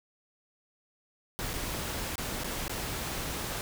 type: noise with dropouts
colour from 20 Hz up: pink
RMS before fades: -35 dBFS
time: 1.39-3.61 s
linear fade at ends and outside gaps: 0 ms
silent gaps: 1.533-1.538 / 2.156-2.181 / 2.436-2.444 / 2.68-2.695 s
effects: none